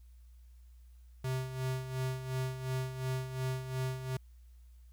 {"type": "tone with tremolo", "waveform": "square", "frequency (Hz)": 130, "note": "C3", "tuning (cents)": -11, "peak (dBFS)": -32, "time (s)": [1.24, 4.17], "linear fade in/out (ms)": 5, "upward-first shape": "sine", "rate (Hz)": 2.8, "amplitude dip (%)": 65, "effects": ["added 60 Hz sine -53 dBFS peak until 4.92 s", "white hiss -75 dBFS RMS until 4.92 s"]}